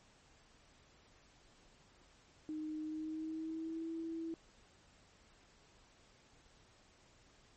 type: tone with pitch glide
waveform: sine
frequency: 309.2 to 327.6 Hz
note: D#4 to E4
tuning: -11 to -11 cents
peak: -39 dBFS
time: 2.49-4.34 s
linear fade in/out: 0 ms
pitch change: +100 cents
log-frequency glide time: 2.82-3.89 s
effects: pink hiss -66 dBFS RMS until 7.56 s + MP3 32 kbps